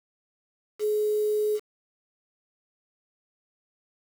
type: tone with quantisation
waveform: sine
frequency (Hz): 423.5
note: G#4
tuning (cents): +34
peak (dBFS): -22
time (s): 0.79-1.6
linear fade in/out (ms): 50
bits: 7
effects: none